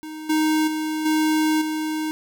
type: tone with level steps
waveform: square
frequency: 311.1 Hz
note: D#4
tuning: in tune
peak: -33 / -18 / -24 / -18 / -24 dBFS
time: 0.03-2.11 s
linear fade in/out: 0 ms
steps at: 0.29 / 0.67 / 1.05 / 1.61 s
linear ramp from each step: 10 ms
effects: 9-bit